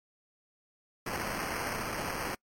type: noise with sample-and-hold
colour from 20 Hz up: white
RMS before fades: -35 dBFS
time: 1.06-2.35 s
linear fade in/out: 5 ms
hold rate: 3675 Hz
effects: noise-tail reverb RT60 0.1 s tail -26 dB re dry + MP3 64 kbps